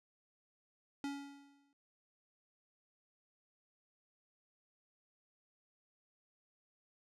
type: tone with exponential decay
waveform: square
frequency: 281.1 Hz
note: C#4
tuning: 24 cents sharp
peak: -37 dBFS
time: 1.04-1.73 s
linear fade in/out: 1 ms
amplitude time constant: 150 ms
effects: low-pass 8000 Hz 12 dB/octave